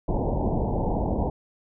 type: low-pass noise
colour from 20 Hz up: pink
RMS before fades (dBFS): -25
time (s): 0.08-1.3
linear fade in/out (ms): 5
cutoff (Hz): 930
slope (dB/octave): 96
effects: none